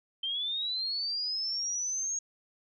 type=linear sweep; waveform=sine; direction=up; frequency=3117 to 6600 Hz; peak=-30 dBFS; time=0.23-2.19 s; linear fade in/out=5 ms; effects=none